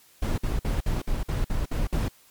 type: noise bursts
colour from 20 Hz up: brown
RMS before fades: -25 dBFS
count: 9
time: 0.22-2.084 s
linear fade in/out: 5 ms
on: 160 ms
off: 53 ms
effects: white hiss -57 dBFS RMS until 2.3 s + MP3 96 kbps